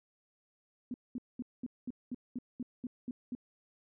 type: tone bursts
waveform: sine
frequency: 246.9 Hz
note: B3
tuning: in tune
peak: -35 dBFS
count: 11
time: 0.91-3.351 s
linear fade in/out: 2 ms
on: 31 ms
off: 210 ms
effects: none